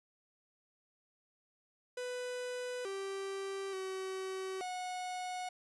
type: tone with pitch steps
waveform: 45% pulse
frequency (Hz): 497 / 390.3 / 379.3 / 731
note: B4 / G4 / F#4 / F#5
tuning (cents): +11 / -8 / +43 / -21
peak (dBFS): -38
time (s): 1.97-5.49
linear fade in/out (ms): 5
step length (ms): 880
effects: resampled to 24000 Hz